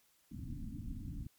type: low-pass noise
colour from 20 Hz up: pink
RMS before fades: -43 dBFS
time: 0.31-1.27 s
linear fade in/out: 5 ms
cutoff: 300 Hz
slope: 96 dB/octave
effects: white hiss -71 dBFS RMS until 1.38 s + MP3 96 kbps